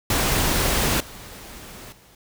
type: noise with level steps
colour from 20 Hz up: pink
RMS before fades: -21 / -40 / -52 dBFS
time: 0.1-2.15 s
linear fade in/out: 2 ms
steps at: 1 / 1.92 s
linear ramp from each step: 5 ms
effects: none